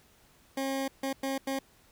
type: tone bursts at uneven times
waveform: 20% pulse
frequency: 270 Hz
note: C#4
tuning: 45 cents flat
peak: -25 dBFS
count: 4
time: 0.57-0.88 / 1.03-1.13 / 1.23-1.38 / 1.47-1.59 s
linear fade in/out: 5 ms
effects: pink hiss -62 dBFS RMS until 1.91 s